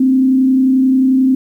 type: tone with frequency modulation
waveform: sine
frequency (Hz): 261.6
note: C4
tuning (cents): 0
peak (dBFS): -8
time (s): 0-1.35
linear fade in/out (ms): 5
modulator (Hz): 31.3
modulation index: 0.31
effects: 8-bit